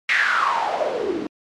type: noise with band-pass filter sweep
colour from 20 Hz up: white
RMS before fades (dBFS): -21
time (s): 0.09-1.27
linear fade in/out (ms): 2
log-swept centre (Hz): 2100 to 280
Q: 7.2
effects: low-pass 5000 Hz 12 dB/octave + MP3 96 kbps